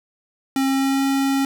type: tone with pitch glide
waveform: square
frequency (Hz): 269.2 to 272.6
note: C4 to C#4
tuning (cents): +49 to -29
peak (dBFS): -18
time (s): 0.56-1.45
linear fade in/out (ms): 2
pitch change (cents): +22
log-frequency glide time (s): 0.7-1.03
effects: 8-bit